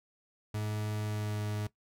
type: tone with pitch glide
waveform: 40% pulse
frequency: 106.3 to 105.14 Hz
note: G#2 to G#2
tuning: +41 to +22 cents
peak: -32 dBFS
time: 0.54-1.67 s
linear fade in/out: 5 ms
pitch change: -19 cents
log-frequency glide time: 0.96-1.43 s
effects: noise-tail reverb RT60 0.1 s tail -17 dB re dry